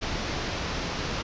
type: low-pass noise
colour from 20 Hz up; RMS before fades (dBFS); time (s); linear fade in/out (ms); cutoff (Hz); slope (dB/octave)
pink; -31; 0.01-1.23; 20; 6100; 48
effects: resampled to 16000 Hz